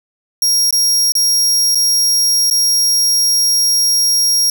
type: tone with dropouts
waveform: sawtooth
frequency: 5600 Hz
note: F8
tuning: 4 cents sharp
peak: -8 dBFS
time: 0.42-4.5 s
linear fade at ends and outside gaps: 2 ms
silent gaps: 0.708-0.726 / 1.121-1.152 / 1.748-1.754 / 2.501-2.51 s
effects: none